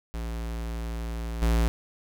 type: tone with level steps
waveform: square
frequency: 57 Hz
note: A#1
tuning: 38 cents flat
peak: -31 / -21 dBFS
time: 0.14-1.68 s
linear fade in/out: 0 ms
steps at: 1.42 s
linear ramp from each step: 2 ms
effects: none